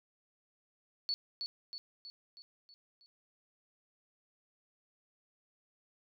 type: tone with echo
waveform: sine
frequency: 4435 Hz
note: C#8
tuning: in tune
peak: -31 dBFS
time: 1.09-1.14 s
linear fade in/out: 0 ms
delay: 320 ms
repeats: 6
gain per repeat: -5 dB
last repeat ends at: 3.06 s
effects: none